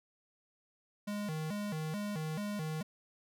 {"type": "tone with vibrato", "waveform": "square", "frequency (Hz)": 179.7, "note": "F3", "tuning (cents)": 50, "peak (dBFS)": -36, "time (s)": [1.07, 2.83], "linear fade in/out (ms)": 10, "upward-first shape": "square", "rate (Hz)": 2.3, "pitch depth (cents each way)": 240, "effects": []}